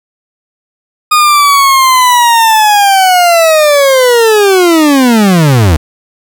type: linear sweep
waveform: 40% pulse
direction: down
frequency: 1235 to 71.9 Hz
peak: -3 dBFS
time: 1.11-5.77 s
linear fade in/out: 10 ms
effects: none